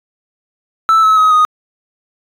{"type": "tone with pitch steps", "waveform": "triangle", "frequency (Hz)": [1318.5, 1292.9, 1267.7, 1243.1], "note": ["E6", "E6", "D#6", "D#6"], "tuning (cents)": [0, -34, 32, -2], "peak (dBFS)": -4, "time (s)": [0.89, 1.45], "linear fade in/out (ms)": 0, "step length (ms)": 140, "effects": ["tanh soft clip ceiling 0 dBFS"]}